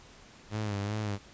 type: tone with vibrato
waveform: sawtooth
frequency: 103.83 Hz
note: G#2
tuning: in tune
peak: -27 dBFS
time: 0.5-1.19 s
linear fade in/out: 50 ms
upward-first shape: sine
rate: 2.6 Hz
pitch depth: 69 cents each way
effects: pink hiss -54 dBFS RMS until 1.33 s + resampled to 16000 Hz